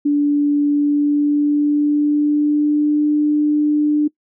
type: tone with pitch glide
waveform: sine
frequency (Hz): 290.4 to 298.2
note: D4 to D4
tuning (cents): -19 to +27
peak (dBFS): -12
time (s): 0.05-4.08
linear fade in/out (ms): 10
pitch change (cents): +46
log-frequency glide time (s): 0.68-3.08
effects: noise-tail reverb RT60 0.1 s tail -22 dB re dry